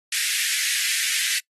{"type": "high-pass noise", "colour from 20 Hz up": "pink", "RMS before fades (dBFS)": -24, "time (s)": [0.12, 1.39], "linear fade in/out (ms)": 5, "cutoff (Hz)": 1700, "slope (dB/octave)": 48, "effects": ["noise-tail reverb RT60 0.1 s tail -22 dB re dry", "AAC 32 kbps"]}